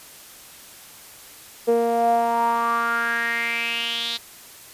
sawtooth tone with band-pass filter sweep, 233.1 Hz, A#3, in tune, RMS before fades -22 dBFS, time 1.67-4.18 s, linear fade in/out 20 ms, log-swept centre 490 to 3900 Hz, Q 6, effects white hiss -44 dBFS RMS until 4.73 s + resampled to 32000 Hz

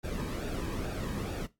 brown noise with flanger, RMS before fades -35 dBFS, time 0.03-1.47 s, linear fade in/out 20 ms, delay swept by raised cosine 0.95 to 1.46 ms, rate 2.3 Hz, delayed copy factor -0.65, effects noise-tail reverb RT60 0.2 s tail -17 dB re dry + AAC 64 kbps

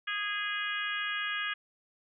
harmonic tone, 412.7 Hz, G#4, 11 cents flat, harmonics 3 / 4 / 5 / 6 / 7 / 8, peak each -39 / -34 / -40 / -40 / -39 / -42 dBFS, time 0.07-1.54 s, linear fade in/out 10 ms, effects none

